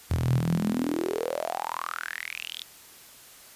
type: tone with high-pass filter sweep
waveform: sawtooth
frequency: 41.1 Hz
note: E1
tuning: 4 cents flat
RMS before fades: -29 dBFS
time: 0.1-2.64 s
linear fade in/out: 0 ms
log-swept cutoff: 90 to 3700 Hz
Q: 8.6
effects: white hiss -50 dBFS RMS until 3.55 s + resampled to 32000 Hz